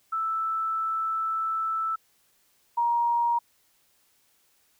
sine tone pair in turn, 1319 / 943.8 Hz, E6 / A#5, +1 / +21 cents, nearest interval tritone, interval 580 cents, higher first, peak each -25 / -21 dBFS, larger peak second, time 0.12-1.96 / 2.77-3.39 s, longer first, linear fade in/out 10 ms, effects white hiss -66 dBFS RMS until 4.79 s

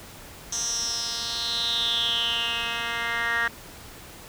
10% pulse tone with band-pass filter sweep, 233.1 Hz, A#3, in tune, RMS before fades -27 dBFS, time 0.52-3.48 s, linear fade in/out 5 ms, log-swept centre 6300 to 1800 Hz, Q 7.1, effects pink hiss -44 dBFS RMS until 4.28 s

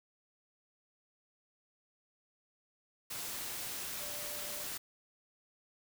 sine tone in noise, 590 Hz, D5, 8 cents sharp, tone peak -50 dBFS, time 4-4.64 s, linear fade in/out 10 ms, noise white, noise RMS -41 dBFS, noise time 3.1-4.78 s, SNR -12 dB, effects none

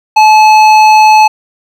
sine tone with hard clipping, 862 Hz, A5, 36 cents flat, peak -3 dBFS, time 0.16-1.28 s, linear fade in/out 10 ms, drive 11 dB, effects none

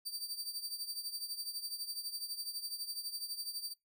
sawtooth tone with tremolo, 4644 Hz, D8, 20 cents flat, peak -33 dBFS, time 0.05-3.74 s, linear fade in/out 20 ms, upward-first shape triangle, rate 12 Hz, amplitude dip 80%, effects noise-tail reverb RT60 0.2 s tail -23 dB re dry

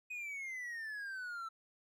triangle exponential sweep, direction down, 2515 to 1318.5 Hz, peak -39 dBFS, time 0.1-1.49 s, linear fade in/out 10 ms, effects none

